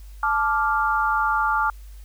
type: chord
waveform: sine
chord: D minor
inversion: second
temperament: equal with one note detuned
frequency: 872.4 / 1174.7 / 1396.9 Hz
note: A5 / D6 / F6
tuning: -15 / 0 / 0 cents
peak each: -23 dBFS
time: 0.23-1.7 s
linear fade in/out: 2 ms
effects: added 50 Hz sine -38 dBFS peak until 2.04 s + white hiss -56 dBFS RMS until 2.04 s